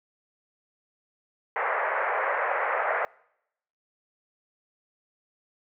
pink band-pass noise, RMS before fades -27 dBFS, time 1.56-3.05 s, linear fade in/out 0 ms, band 490 to 2100 Hz, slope 48 dB/octave, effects noise-tail reverb RT60 0.8 s tail -25 dB re dry

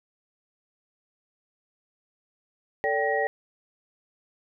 sine tone cluster, 443.4 / 575 / 779 / 1895 Hz, A4 / D5 / G5 / A#6, +13 / -37 / -11 / +28 cents, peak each -28 dBFS, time 2.84-3.27 s, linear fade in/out 0 ms, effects none

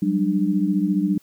sine tone cluster, 184.9 / 199.5 / 298.5 Hz, F#3 / G3 / D4, -1 / +31 / +28 cents, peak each -22 dBFS, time 0.02-1.18 s, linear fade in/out 5 ms, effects white hiss -58 dBFS RMS until 1.22 s

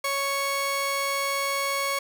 sawtooth tone pair together, 554.4 / 1108.8 Hz, C#5 / C#6, 0 / 0 cents, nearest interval octave, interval 1200 cents, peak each -26 / -21 dBFS, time 0.04-1.99 s, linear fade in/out 5 ms, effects none

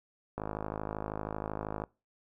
click train, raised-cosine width 1 ms, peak -21 dBFS, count 78, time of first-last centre 0.38-1.838 s, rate 52.8 Hz, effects noise-tail reverb RT60 0.3 s tail -24 dB re dry

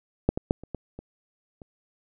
clicks, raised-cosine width 2 ms, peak -6 / -14 / -7 / -28 / -18 / -25 / -30 dBFS, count 7, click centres 0.29 / 0.375 / 0.509 / 0.636 / 0.747 / 0.99 / 1.618 s, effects none

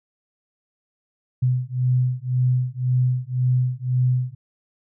sine beating tone pair, 125.4 / 127.3 Hz, B2 / C3, +27 / -47 cents, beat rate 1.9 Hz, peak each -21 dBFS, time 1.42-4.35 s, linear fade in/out 10 ms, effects none

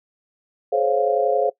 sine chord, Db major seventh, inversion second, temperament equal with one note detuned, 425.7 / 523.3 / 554.4 / 698.5 Hz, Ab4 / C5 / Db5 / F5, +43 / 0 / 0 / 0 cents, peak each -22 dBFS, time 0.72-1.5 s, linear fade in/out 10 ms, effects noise-tail reverb RT60 0.1 s tail -20 dB re dry

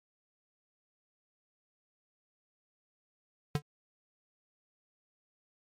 square tone with exponential decay, 146.83 Hz, D3, in tune, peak -24 dBFS, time 3.55-3.62 s, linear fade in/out 2 ms, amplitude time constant 15 ms, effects MP3 64 kbps

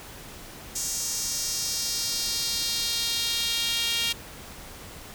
sawtooth tone with high-pass filter sweep, 464.9 Hz, A#4, 5 cents flat, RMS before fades -28 dBFS, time 0.75-4.13 s, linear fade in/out 10 ms, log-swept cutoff 6600 to 3100 Hz, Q 2.6, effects pink hiss -43 dBFS RMS until 5.14 s

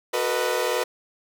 sawtooth chord, B dominant seventh, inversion second, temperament equal with one note detuned, 370 / 451.6 / 493.9 / 622.3 Hz, F#4 / A4 / B4 / D#5, 0 / +45 / 0 / 0 cents, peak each -26 / -25 / -21 / -26 dBFS, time 0.13-0.84 s, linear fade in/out 10 ms, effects none

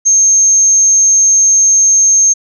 sine tone, 6400 Hz, G8, 35 cents sharp, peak -5 dBFS, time 0.05-2.34 s, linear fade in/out 20 ms, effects none

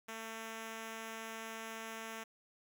5% pulse tone, 223.8 Hz, A3, 30 cents sharp, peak -32 dBFS, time 0.08-2.24 s, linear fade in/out 10 ms, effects none

